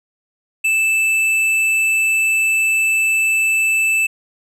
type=tone with hard clipping; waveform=sine; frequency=2637 Hz; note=E7; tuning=in tune; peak=-15 dBFS; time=0.64-4.07 s; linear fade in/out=10 ms; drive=8 dB; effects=none